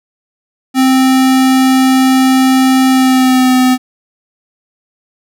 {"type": "tone with pitch glide", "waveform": "square", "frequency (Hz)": [261.6, 255.2], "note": ["C4", "C4"], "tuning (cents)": [0, -43], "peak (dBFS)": -7, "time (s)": [0.74, 3.78], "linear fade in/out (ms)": 50, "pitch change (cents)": -43, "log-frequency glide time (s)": [2.9, 3.55], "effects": []}